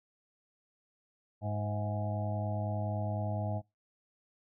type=harmonic tone with a mistuned harmonic; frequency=104 Hz; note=G#2; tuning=3 cents sharp; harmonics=1 / 2 / 3 / 5 / 6 / 7 / 8; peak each=-33 / -41 / -47 / -49 / -40 / -44 / -45 dBFS; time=1.41-3.62 s; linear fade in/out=50 ms; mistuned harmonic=6; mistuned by=+39 cents; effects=noise-tail reverb RT60 0.2 s tail -22 dB re dry